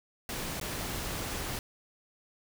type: noise with dropouts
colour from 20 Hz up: pink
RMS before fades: -36 dBFS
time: 0.29-1.59 s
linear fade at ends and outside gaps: 1 ms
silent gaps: 0.599-0.612 s
effects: none